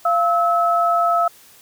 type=tone pair together; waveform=sine; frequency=689 / 1298.1 Hz; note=F5 / E6; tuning=-24 / -27 cents; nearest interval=major seventh; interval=1097 cents; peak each=-17 / -17 dBFS; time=0.05-1.28 s; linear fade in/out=5 ms; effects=white hiss -48 dBFS RMS until 1.61 s